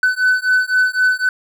triangle beating tone pair, 1504 / 1507.9 Hz, F#6 / F#6, +28 / +32 cents, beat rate 3.9 Hz, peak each -14 dBFS, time 0.03-1.29 s, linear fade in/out 2 ms, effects none

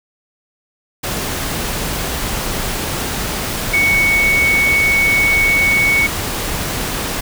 sine tone in noise, 2224 Hz, C#7, 5 cents sharp, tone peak -11 dBFS, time 3.73-6.07 s, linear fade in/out 10 ms, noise pink, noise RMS -21 dBFS, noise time 1.03-7.21 s, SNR +7 dB, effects none

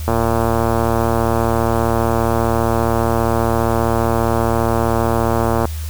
click train, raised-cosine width 1 ms, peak -3 dBFS, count 642, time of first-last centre 0.08-5.654 s, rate 115 Hz, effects added 78 Hz sine -22 dBFS peak until 5.89 s + white hiss -36 dBFS RMS until 5.89 s

